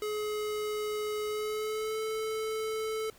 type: tone with pitch glide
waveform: square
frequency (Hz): 423.3 to 437.7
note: G#4 to A4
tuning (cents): +33 to -9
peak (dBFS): -32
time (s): 0.02-3.1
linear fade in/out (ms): 2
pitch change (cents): +58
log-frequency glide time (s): 1.27-2
effects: pink hiss -58 dBFS RMS until 3.18 s